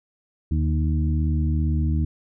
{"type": "harmonic tone with a mistuned harmonic", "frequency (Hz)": 77.78, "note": "D#2", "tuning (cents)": 0, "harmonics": [1, 2, 3, 4], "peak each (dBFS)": [-20, -26, -30, -32], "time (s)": [0.51, 2.05], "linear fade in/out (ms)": 5, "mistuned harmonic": 2, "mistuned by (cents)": -31, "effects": []}